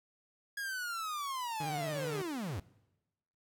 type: linear sweep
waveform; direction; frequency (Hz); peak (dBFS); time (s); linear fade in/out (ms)
45% pulse; down; 1661.2 to 74.5; -36; 0.57-2.6; 5
type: tone with vibrato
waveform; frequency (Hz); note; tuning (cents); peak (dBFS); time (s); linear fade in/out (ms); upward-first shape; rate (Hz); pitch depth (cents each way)
sawtooth; 150; D3; +37; -34; 1.6-2.22; 5; square; 17; 53
effects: noise-tail reverb RT60 1.0 s tail -21 dB re dry